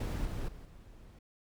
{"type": "noise with level steps", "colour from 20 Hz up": "brown", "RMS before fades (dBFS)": [-34, -37, -49, -53], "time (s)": [0, 1.19], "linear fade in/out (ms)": 5, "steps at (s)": [0.25, 0.48, 0.65], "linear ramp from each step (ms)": 5, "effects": []}